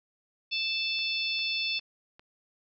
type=harmonic tone; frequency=880 Hz; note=A5; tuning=in tune; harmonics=3 / 4 / 5 / 6; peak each=-31 / -33 / -35 / -37 dBFS; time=0.51-1.8 s; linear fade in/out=20 ms
type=click train; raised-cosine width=0.3 ms; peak=-35 dBFS; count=4; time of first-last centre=0.99-2.195 s; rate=2.49 Hz
effects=none